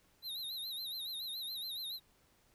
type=tone with vibrato; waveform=square; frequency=3900 Hz; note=B7; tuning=23 cents flat; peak=-40 dBFS; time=0.22-2 s; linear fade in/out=50 ms; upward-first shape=sine; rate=7.1 Hz; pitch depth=110 cents each way; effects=pink hiss -70 dBFS RMS until 2.54 s